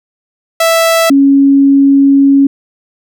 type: tone pair in turn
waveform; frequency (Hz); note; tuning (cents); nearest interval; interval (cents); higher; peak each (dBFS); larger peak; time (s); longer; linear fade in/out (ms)
sawtooth / sine; 659.3 / 276.7; E5 / C#4; 0 / -3; octave + minor third; 1503; first; -3; neither; 0.6-1.1 / 1.1-2.47; second; 5
effects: none